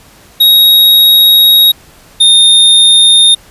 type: tone pair in turn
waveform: square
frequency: 3783 / 3656 Hz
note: A#7 / A#7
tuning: +25 / -34 cents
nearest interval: minor second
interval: 59 cents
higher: first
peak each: -3 dBFS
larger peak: neither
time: 0.4-1.72 / 2.2-3.35 s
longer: first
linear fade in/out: 10 ms
effects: pink hiss -40 dBFS RMS until 3.5 s + resampled to 32000 Hz